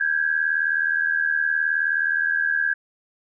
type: tone pair together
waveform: sine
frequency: 1579 / 1658.2 Hz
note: G6 / G#6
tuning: +12 / -3 cents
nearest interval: minor second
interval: 85 cents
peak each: -22 dBFS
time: 0-2.74 s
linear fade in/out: 10 ms
effects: none